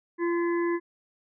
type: harmonic tone with a mistuned harmonic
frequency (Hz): 343.1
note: F4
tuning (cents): -31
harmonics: 1 / 3 / 5 / 6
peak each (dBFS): -24 / -34 / -38 / -40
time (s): 0.18-0.8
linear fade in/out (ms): 50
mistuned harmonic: 6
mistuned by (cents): -28
effects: none